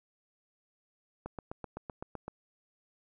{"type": "click train", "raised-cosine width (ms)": 1, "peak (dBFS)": -25, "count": 9, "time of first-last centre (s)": [1.26, 2.28], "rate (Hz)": 7.84, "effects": []}